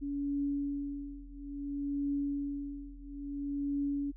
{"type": "tone with tremolo", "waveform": "sine", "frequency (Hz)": 283.2, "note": "C#4", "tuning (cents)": 37, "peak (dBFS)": -29, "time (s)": [0.01, 4.12], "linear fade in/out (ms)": 20, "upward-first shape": "triangle", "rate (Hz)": 0.59, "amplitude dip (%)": 95, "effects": ["added 42 Hz sine -46 dBFS peak until 4.16 s"]}